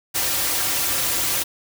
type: noise with comb filter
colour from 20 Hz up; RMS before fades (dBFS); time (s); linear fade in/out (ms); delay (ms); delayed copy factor
white; -22; 0.14-1.44; 20; 4.7; -0.75
effects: none